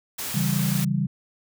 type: noise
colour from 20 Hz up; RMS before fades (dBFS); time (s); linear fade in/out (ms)
white; -31; 0.18-0.85; 10
type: chord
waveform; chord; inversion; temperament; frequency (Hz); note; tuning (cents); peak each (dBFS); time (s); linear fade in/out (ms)
sine; C# diminished; none; equal; 138.59 / 164.81 / 196; C#3 / E3 / G3; 0 / 0 / 0; -25 / -26 / -25; 0.34-1.07; 10
effects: none